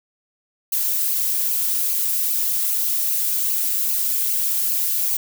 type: noise with flanger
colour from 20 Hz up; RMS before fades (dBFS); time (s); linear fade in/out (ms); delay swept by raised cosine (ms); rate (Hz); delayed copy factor
violet; -21; 0.72-5.17; 5; 0.54 to 3.84; 2.5; -0.7
effects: none